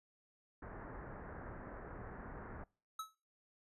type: low-pass noise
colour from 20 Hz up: pink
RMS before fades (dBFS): -49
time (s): 0.62-2.64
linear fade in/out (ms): 5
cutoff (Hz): 1800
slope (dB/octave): 48
type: tone with exponential decay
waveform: square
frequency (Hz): 1294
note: E6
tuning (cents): -32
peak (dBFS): -39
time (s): 2.99-3.15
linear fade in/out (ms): 5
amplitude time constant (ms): 33
effects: noise-tail reverb RT60 0.4 s tail -26 dB re dry + resampled to 32000 Hz